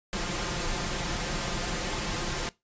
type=noise with comb filter; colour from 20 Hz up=pink; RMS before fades=-31 dBFS; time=0.13-2.49 s; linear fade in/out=0 ms; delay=5.7 ms; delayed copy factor=+0.55; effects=noise-tail reverb RT60 0.2 s tail -20 dB re dry + resampled to 16000 Hz